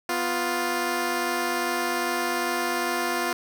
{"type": "tone pair together", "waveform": "10% pulse", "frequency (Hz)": [247.5, 350], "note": ["B3", "F4"], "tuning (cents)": [4, 4], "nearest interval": "tritone", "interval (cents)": 600, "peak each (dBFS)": [-22, -17], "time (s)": [0.09, 3.33], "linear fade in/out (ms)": 2, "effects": []}